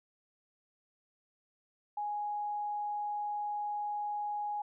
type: tone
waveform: sine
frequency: 830.6 Hz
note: G#5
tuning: in tune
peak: -33 dBFS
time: 1.97-4.62 s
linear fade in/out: 5 ms
effects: none